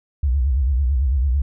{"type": "tone with vibrato", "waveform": "sine", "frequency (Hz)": 66.2, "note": "C2", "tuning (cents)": 21, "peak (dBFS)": -15, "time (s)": [0.23, 1.42], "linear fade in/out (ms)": 5, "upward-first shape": "sine", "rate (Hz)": 9, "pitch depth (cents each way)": 180, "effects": []}